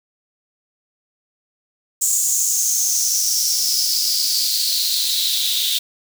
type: noise with high-pass filter sweep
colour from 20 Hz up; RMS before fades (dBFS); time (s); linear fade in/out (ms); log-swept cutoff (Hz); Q
white; -19; 2.01-5.79; 10; 7300 to 3500; 6.6
effects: none